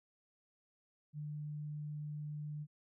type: tone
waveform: sine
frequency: 149.4 Hz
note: D3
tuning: 30 cents sharp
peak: -40 dBFS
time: 1.13-2.67 s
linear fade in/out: 50 ms
effects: none